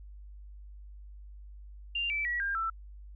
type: tone with pitch steps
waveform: sine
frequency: 2790 / 2319 / 1927.8 / 1602.4 / 1332 Hz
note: F7 / D7 / B6 / G6 / E6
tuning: -2 / -22 / -42 / +38 / +18 cents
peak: -29 dBFS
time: 1.95-2.7 s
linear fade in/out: 5 ms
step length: 150 ms
effects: added 50 Hz sine -45 dBFS peak until 3.15 s